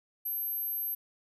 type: tone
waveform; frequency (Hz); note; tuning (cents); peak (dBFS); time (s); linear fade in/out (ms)
sine; 12440; G9; -14; -31; 0.25-0.95; 10
effects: none